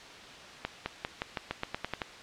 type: accelerating click train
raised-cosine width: 0.3 ms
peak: -15 dBFS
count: 11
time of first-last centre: 0.65-2.018 s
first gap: 210 ms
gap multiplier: 0.9
effects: white hiss -47 dBFS RMS until 2.22 s + low-pass 4000 Hz 12 dB/octave